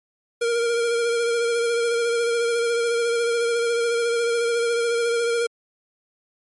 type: tone with vibrato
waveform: square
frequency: 468.4 Hz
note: A#4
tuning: 8 cents sharp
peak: -20 dBFS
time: 0.41-5.47 s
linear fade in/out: 10 ms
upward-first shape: sine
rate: 14 Hz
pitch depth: 26 cents each way
effects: MP3 48 kbps